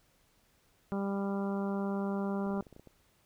harmonic tone, 198 Hz, G3, 18 cents sharp, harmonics 1 / 2 / 3 / 4 / 5 / 6 / 7, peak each -32 / -38 / -42 / -44 / -46 / -48 / -49 dBFS, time 0.92-2.61 s, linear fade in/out 0 ms
clicks, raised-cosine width 2 ms, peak -38 dBFS, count 10, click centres 2.465 / 2.506 / 2.539 / 2.577 / 2.625 / 2.668 / 2.727 / 2.764 / 2.796 / 2.873 s
effects pink hiss -69 dBFS RMS until 3.25 s

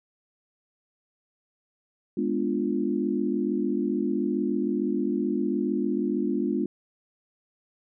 sine chord, G# diminished seventh, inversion none, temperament equal, 207.7 / 246.9 / 293.7 / 349.2 Hz, G#3 / B3 / D4 / F4, 0 / 0 / 0 / 0 cents, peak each -29 dBFS, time 2.17-6.66 s, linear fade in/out 5 ms, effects none

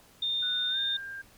sine tone, 3631 Hz, A#7, 46 cents flat, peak -27 dBFS, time 0.22-0.97 s, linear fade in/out 5 ms
sine tone with pitch glide, 1480 to 1595.4 Hz, F#6 to G6, 0 to +30 cents, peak -37 dBFS, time 0.42-1.22 s, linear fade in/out 10 ms, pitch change +130 cents, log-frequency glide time 0.69-0.79 s
effects pink hiss -58 dBFS RMS until 1.37 s

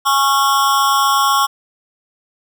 square tone with amplitude modulation, 1100 Hz, C#6, 14 cents flat, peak -8 dBFS, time 0.05-1.47 s, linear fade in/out 20 ms, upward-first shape sine, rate 272 Hz, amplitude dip 100%, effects none

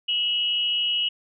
sine tone with amplitude modulation, 2916 Hz, F#7, 26 cents flat, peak -18 dBFS, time 0.08-1.09 s, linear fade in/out 10 ms, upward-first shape sine, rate 267 Hz, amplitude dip 65%, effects none

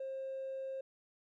sine tone with hard clipping, 533 Hz, C5, 32 cents sharp, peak -39 dBFS, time 0-0.81 s, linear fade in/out 5 ms, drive 1 dB, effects none

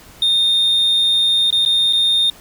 triangle tone with dropouts, 3656 Hz, A#7, 34 cents flat, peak -10 dBFS, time 0.22-2.3 s, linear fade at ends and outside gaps 2 ms, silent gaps 1.505-1.526 / 1.651-1.66 / 1.927-1.932 s, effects tanh soft clip ceiling -6 dBFS + pink hiss -43 dBFS RMS until 2.4 s

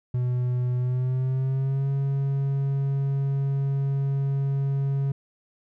triangle tone with pitch glide, 124.3 to 137.92 Hz, B2 to C#3, +12 to -8 cents, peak -20 dBFS, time 0.14-5.12 s, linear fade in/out 5 ms, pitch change +180 cents, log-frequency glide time 0.77-1.89 s, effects none

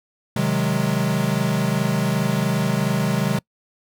square chord, Ab dominant seventh, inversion first, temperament equal, 130.81 / 155.56 / 185 / 207.7 Hz, C3 / Eb3 / Gb3 / Ab3, 0 / 0 / 0 / 0 cents, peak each -25 dBFS, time 0.36-3.39 s, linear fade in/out 5 ms, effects noise-tail reverb RT60 0.1 s tail -26 dB re dry

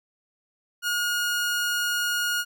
sawtooth tone, 1435 Hz, F6, 47 cents sharp, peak -20 dBFS, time 0.82-2.45 s, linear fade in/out 50 ms, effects none

